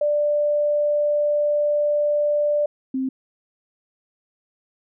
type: tone pair in turn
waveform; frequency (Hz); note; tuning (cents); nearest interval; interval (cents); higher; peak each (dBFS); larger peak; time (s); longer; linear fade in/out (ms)
sine; 590 / 262.8; D5 / C4; +8 / +8; octave + major second; 1400; first; -17 / -21; first; 0.01-2.66 / 2.94-3.09; first; 5
effects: none